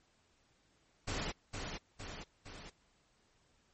pink noise with echo, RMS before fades -38 dBFS, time 1.07-1.32 s, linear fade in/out 10 ms, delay 460 ms, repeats 3, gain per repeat -4 dB, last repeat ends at 2.7 s, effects pink hiss -72 dBFS RMS until 3.73 s + MP3 32 kbps

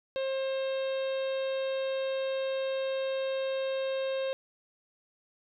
harmonic tone, 533 Hz, C5, 32 cents sharp, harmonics 1 / 2 / 3 / 4 / 5 / 6 / 7 / 8, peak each -29 / -46 / -46 / -52 / -45 / -50 / -47 / -55 dBFS, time 0.16-4.33 s, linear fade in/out 0 ms, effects none

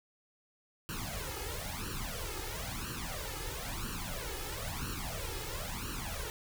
pink noise with flanger, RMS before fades -39 dBFS, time 0.89-6.3 s, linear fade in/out 0 ms, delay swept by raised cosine 0.69 to 2.39 ms, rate 1 Hz, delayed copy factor +0.9, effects none

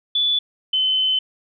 sine tone pair in turn, 3462 / 3049 Hz, A7 / G7, -29 / -49 cents, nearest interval major second, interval 220 cents, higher first, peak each -16 dBFS, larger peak neither, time 0.15-0.39 / 0.73-1.19 s, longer second, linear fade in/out 5 ms, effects none

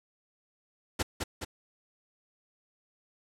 pink noise with echo, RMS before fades -29 dBFS, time 0.99-1.03 s, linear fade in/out 10 ms, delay 210 ms, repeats 2, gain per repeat -4 dB, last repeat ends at 1.45 s, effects low-pass 10000 Hz 12 dB/octave

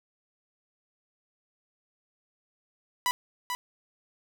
sawtooth tone with echo, 988 Hz, B5, in tune, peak -20 dBFS, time 3.06-3.11 s, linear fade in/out 0 ms, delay 440 ms, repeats 1, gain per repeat -6 dB, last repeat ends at 3.55 s, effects none

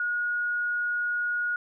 sine tone, 1445 Hz, F#6, 41 cents flat, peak -25 dBFS, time 0-1.56 s, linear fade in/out 2 ms, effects none

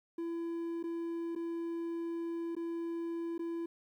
triangle tone with dropouts, 335.7 Hz, E4, 32 cents sharp, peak -33 dBFS, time 0.18-3.66 s, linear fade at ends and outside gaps 5 ms, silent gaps 0.829-0.838 / 1.352-1.36 / 2.552-2.565 / 3.38-3.392 s, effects 12-bit

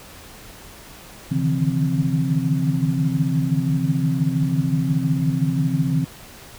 sine tone cluster, 134.7 / 150.5 / 156.3 / 169.4 / 262.2 Hz, C#3 / D3 / D#3 / E3 / C4, -49 / +43 / +8 / +48 / +4 cents, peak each -24 dBFS, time 1.31-6.05 s, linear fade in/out 10 ms, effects pink hiss -42 dBFS RMS until 6.58 s

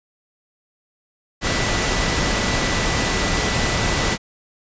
sine tone in noise, 1975.5 Hz, B6, in tune, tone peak -29 dBFS, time 1.41-4.18 s, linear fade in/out 50 ms, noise pink, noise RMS -20 dBFS, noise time 1.41-4.18 s, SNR -12 dB, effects resampled to 16000 Hz

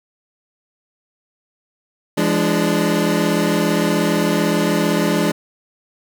25% pulse chord, D diminished, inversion first, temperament equal with one note detuned, 170.23 / 207.7 / 293.7 Hz, F3 / Ab3 / D4, -44 / 0 / 0 cents, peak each -16 dBFS, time 2.17-5.32 s, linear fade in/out 10 ms, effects none

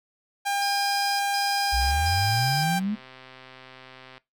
sawtooth tone with pitch glide, 802 to 789.1 Hz, G5 to G5, +39 to +11 cents, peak -20 dBFS, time 0.45-2.8 s, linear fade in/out 20 ms, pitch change -28 cents, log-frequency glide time 1.93-2.59 s
triangle tone bursts, 4978 Hz, D#8, in tune, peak -27 dBFS, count 3, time 0.62-2.63 s, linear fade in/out 0 ms, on 570 ms, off 150 ms
sine exponential sweep, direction up, 58 to 220 Hz, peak -24 dBFS, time 1.72-2.96 s, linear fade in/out 20 ms
click train, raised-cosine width 0.3 ms, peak -29 dBFS, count 309, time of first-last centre 1.81-4.179 s, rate 130 Hz
effects noise-tail reverb RT60 0.2 s tail -20 dB re dry

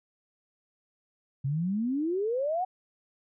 sine exponential sweep, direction up, 130.81 to 765 Hz, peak -26 dBFS, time 1.44-2.65 s, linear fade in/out 10 ms, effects none

